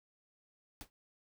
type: noise with exponential decay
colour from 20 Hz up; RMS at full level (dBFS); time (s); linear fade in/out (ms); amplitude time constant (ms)
pink; -43; 0.81-0.9; 0; 18
effects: none